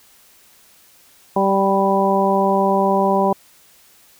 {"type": "harmonic tone with a mistuned harmonic", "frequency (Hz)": 195, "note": "G3", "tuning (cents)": -9, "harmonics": [1, 2, 3, 4, 5], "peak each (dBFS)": [-20, -20, -20, -20, -20], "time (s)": [1.36, 3.33], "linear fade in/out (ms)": 5, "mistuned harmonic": 5, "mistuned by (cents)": 16, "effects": ["white hiss -51 dBFS RMS until 4.19 s"]}